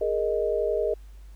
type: chord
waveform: sine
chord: Ab suspended second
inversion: none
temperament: equal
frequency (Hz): 415.3 / 466.2 / 622.3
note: Ab4 / Bb4 / Eb5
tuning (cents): 0 / 0 / 0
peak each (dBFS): -27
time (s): 0.01-0.94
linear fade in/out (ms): 5
effects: added 50 Hz sine -42 dBFS peak until 1.35 s + pink hiss -62 dBFS RMS until 1.35 s